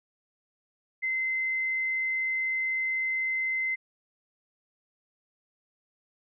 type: tone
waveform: sine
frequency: 2064 Hz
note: C7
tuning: 24 cents flat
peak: -26 dBFS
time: 1.02-3.76 s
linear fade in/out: 20 ms
effects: none